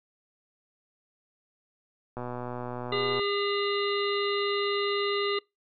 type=click train; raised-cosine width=1 ms; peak=-22 dBFS; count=127; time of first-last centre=2.17-3.194 s; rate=123 Hz
type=harmonic tone; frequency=404.4 Hz; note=G#4; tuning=46 cents flat; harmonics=1 / 3 / 5 / 7 / 9 / 10; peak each=-28 / -33 / -35 / -36 / -38 / -38 dBFS; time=2.92-5.39 s; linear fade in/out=5 ms
effects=noise-tail reverb RT60 0.2 s tail -24 dB re dry